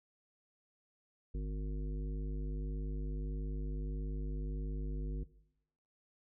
harmonic tone, 50.8 Hz, G#1, 38 cents flat, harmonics 1 / 3 / 5 / 7 / 9, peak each -35 / -45 / -49 / -52 / -54 dBFS, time 1.34-5.24 s, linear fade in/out 10 ms, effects noise-tail reverb RT60 0.8 s tail -18 dB re dry

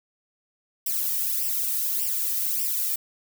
violet noise with flanger, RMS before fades -26 dBFS, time 0.86-2.96 s, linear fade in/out 5 ms, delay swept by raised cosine 0.37 to 1.67 ms, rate 1.7 Hz, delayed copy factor +0.95, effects none

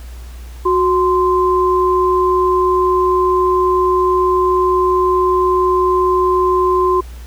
sine tone pair together, 367.3 / 1038.9 Hz, F#4 / C6, -13 / -13 cents, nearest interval octave + tritone, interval 1800 cents, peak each -13 / -14 dBFS, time 0.65-7.01 s, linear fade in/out 10 ms, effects added 60 Hz sine -29 dBFS peak until 7.26 s + pink hiss -43 dBFS RMS until 7.26 s

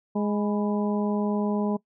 harmonic tone with a mistuned harmonic, 207.7 Hz, G#3, in tune, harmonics 1 / 2 / 3 / 4 / 5, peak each -24 / -30 / -34 / -36 / -38 dBFS, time 0.15-1.77 s, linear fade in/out 10 ms, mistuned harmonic 5, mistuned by -76 cents, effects noise-tail reverb RT60 0.1 s tail -21 dB re dry

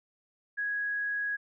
sine tone, 1661.2 Hz, G#6, in tune, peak -29 dBFS, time 0.57-1.37 s, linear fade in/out 20 ms, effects none

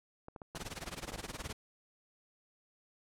clicks, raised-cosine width 1 ms, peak -32 dBFS, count 8, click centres 0.284 / 0.362 / 0.418 / 0.549 / 0.604 / 1.08 / 1.12 / 1.159 s
pink noise with tremolo, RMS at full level -40 dBFS, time 0.55-1.53 s, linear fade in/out 5 ms, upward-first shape sine, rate 19 Hz, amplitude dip 90%
effects low-pass 10000 Hz 12 dB/octave

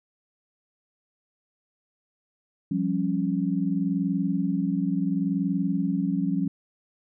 sine tone cluster, 174.6 / 195.3 / 276.1 Hz, F3 / G3 / C#4, 0 / -6 / -7 cents, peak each -27 dBFS, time 2.71-6.48 s, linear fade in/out 5 ms, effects none

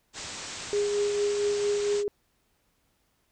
white low-pass noise, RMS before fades -39 dBFS, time 0.13-2.04 s, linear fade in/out 50 ms, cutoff 8200 Hz, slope 96 dB/octave
sine tone with tremolo, 410 Hz, G#4, 22 cents flat, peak -22 dBFS, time 0.73-2.08 s, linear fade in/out 0 ms, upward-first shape triangle, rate 4.4 Hz, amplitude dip 40%
effects pink hiss -71 dBFS RMS until 3.31 s

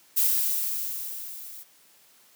violet noise with level ramp, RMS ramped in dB -21 to -43 dBFS, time 0.16-1.64 s, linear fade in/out 20 ms, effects white hiss -58 dBFS RMS until 2.35 s + high-pass 150 Hz 12 dB/octave

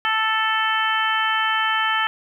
harmonic tone, 440 Hz, A4, in tune, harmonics 2 / 3 / 4 / 5 / 6 / 7, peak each -25 / -23 / -23 / -30 / -30 / -26 dBFS, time 0.05-2.07 s, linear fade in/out 0 ms, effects 9-bit

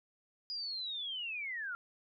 sine linear sweep, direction down, 4934 to 1358 Hz, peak -37 dBFS, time 0.5-1.75 s, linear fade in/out 0 ms, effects none

